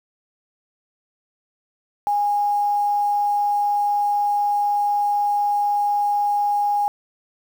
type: tone with quantisation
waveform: sine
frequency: 821 Hz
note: G#5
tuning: 20 cents flat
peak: -17 dBFS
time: 2.07-6.88 s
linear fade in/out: 0 ms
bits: 7
effects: none